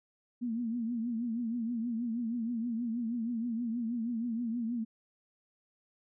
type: tone with vibrato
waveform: sine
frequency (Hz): 233.1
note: A#3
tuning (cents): 0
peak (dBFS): -31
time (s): 0.41-4.85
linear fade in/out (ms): 20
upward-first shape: triangle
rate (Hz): 6.3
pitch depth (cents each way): 110
effects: none